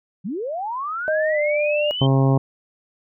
sine linear sweep, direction up, 157.1 to 3147 Hz, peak -24 dBFS, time 0.24-2.07 s, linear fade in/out 20 ms
sine tone with pitch glide, 622.3 to 594.9 Hz, D#5 to D5, 0 to +22 cents, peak -18 dBFS, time 1.08-1.91 s, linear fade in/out 0 ms, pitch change -78 cents, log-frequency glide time 1.31-1.39 s
harmonic tone, 134.9 Hz, C#3, 47 cents flat, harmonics 1 / 2 / 3 / 4 / 5 / 6 / 7 / 8, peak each -15 / -21 / -25 / -27 / -29 / -31 / -32 / -33 dBFS, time 2.01-2.38 s, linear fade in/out 5 ms
effects none

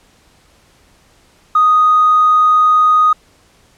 triangle tone with tanh clipping, 1244.5 Hz, D#6, in tune, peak -7 dBFS, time 1.55-3.13 s, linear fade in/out 5 ms, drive 4 dB, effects pink hiss -51 dBFS RMS until 3.77 s + low-pass 10000 Hz 12 dB/octave

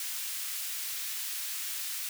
white high-pass noise, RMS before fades -36 dBFS, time 0-2.09 s, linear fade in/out 2 ms, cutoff 1800 Hz, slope 12 dB/octave, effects none

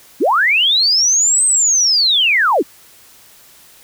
sine linear two-way sweep, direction up then down, 207.7 to 8372 to 207.7 Hz, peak -10 dBFS, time 0.2-2.63 s, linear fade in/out 20 ms, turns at 1.45 s, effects white hiss -45 dBFS RMS until 3.83 s

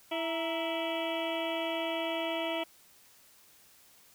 harmonic tone with a mistuned harmonic, 329.6 Hz, E4, in tune, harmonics 1 / 2 / 3 / 4 / 6 / 7 / 8 / 9 / 10, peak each -37 / -34 / -40 / -45 / -45 / -42 / -44 / -42 / -43 dBFS, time 0.11-2.64 s, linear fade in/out 10 ms, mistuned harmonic 3, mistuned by -81 cents, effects white hiss -60 dBFS RMS until 4.14 s

